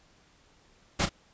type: noise with echo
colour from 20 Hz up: pink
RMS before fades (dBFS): -26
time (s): 0.99-1.06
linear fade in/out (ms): 10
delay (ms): 34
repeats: 1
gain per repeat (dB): -10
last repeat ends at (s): 1.094
effects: pink hiss -62 dBFS RMS until 1.33 s + resampled to 16000 Hz